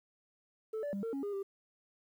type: tone with pitch steps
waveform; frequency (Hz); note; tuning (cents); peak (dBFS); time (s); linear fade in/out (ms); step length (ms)
sine; 438.7 / 580 / 198.7 / 455.2 / 275.6 / 407.3 / 393.5; A4 / D5 / G3 / A#4 / C#4 / G#4 / G4; -5 / -22 / +24 / -41 / -10 / -34 / +7; -32; 0.73-1.43; 10; 100
effects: tanh soft clip ceiling -34 dBFS + 11-bit